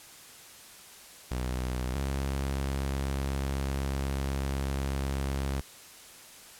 sawtooth tone pair in turn, 62.8 / 68.09 Hz, B1 / C#2, +30 / -30 cents, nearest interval minor second, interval 140 cents, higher second, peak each -26 / -25 dBFS, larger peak second, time 1.31-1.96 / 1.96-5.61 s, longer second, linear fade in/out 5 ms, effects white hiss -50 dBFS RMS until 6.59 s + low-pass 12000 Hz 12 dB/octave

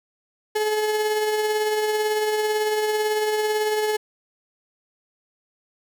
35% pulse tone with tremolo, 427.1 Hz, G#4, 48 cents sharp, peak -17 dBFS, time 0.55-3.97 s, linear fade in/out 10 ms, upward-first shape triangle, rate 18 Hz, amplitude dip 40%, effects none

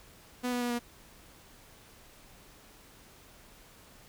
sawtooth tone with pitch steps, 247.9 / 244.8 / 242.3 / 239.2 Hz, B3 / B3 / B3 / A#3, +7 / -15 / -33 / +45 cents, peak -26 dBFS, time 0.43-0.794 s, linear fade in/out 20 ms, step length 91 ms, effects pink hiss -56 dBFS RMS until 4.08 s

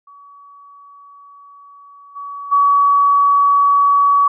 sine tone with level steps, 1134 Hz, C#6, 39 cents sharp, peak -39 / -26 / -9 dBFS, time 0.07-4.28 s, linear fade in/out 5 ms, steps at 2.15 / 2.51 s, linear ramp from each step 20 ms, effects none

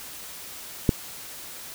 click, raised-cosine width 3 ms, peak -4 dBFS, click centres 0.892 s, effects white hiss -40 dBFS RMS until 1.74 s

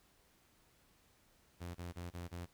sawtooth tone bursts, 87.31 Hz, F2, in tune, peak -39 dBFS, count 5, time 1.6-2.462 s, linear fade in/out 20 ms, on 150 ms, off 28 ms, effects pink hiss -70 dBFS RMS until 2.53 s

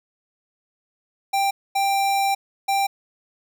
square tone bursts at uneven times, 788 Hz, G5, 9 cents sharp, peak -19 dBFS, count 3, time 1.33-1.51 / 1.75-2.35 / 2.68-2.87 s, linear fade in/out 10 ms, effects none

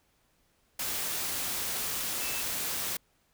sine tone in noise, 2637 Hz, E7, in tune, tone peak -40 dBFS, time 2.21-2.42 s, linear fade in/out 5 ms, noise white, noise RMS -33 dBFS, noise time 0.79-2.97 s, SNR -10 dB, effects pink hiss -70 dBFS RMS until 3.33 s

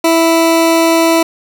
20% pulse tone, 329.6 Hz, E4, in tune, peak -3 dBFS, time 0.04-1.23 s, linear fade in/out 5 ms, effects none

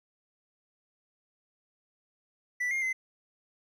triangle tone with pitch steps, 1974 / 2124 / 2056 Hz, B6 / C7 / C7, -1 / +25 / -31 cents, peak -26 dBFS, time 2.6-2.93 s, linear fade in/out 10 ms, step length 110 ms, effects none

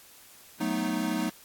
square chord, B dominant seventh, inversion second, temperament equal, 185 / 220 / 246.9 / 311.1 Hz, F#3 / A3 / B3 / D#4, 0 / 0 / 0 / 0 cents, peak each -35 / -33 / -34 / -32 dBFS, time 0.6-1.3 s, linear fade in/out 10 ms, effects white hiss -53 dBFS RMS until 1.44 s + AAC 64 kbps

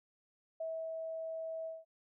sine tone with ADSR envelope, 648 Hz, E5, 30 cents flat, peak -36 dBFS, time 0.6-1.85 s, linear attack 7 ms, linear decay 290 ms, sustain -2 dB, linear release 190 ms, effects none

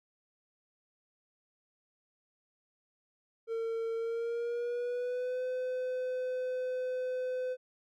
triangle tone with pitch glide, 454.8 to 507.6 Hz, A#4 to B4, -43 to +47 cents, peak -30 dBFS, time 3.47-7.57 s, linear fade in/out 50 ms, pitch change +190 cents, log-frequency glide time 3.95-5.43 s, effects none

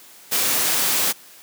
white noise, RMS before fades -20 dBFS, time 0.31-1.13 s, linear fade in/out 20 ms, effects white hiss -46 dBFS RMS until 1.42 s + high-pass 150 Hz 12 dB/octave

